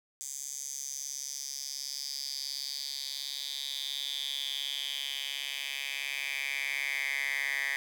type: tone with high-pass filter sweep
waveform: 10% pulse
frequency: 138.59 Hz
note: C#3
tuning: in tune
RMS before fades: -36 dBFS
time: 0.21-7.76 s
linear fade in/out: 0 ms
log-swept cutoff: 7000 to 1900 Hz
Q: 5.3
effects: none